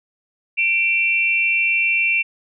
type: tone pair together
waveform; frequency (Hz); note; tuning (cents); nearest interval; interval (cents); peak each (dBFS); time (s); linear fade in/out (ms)
sine; 2353 / 2700; D7 / E7; +3 / +41; major second; 238; -18; 0.57-2.23; 20
effects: none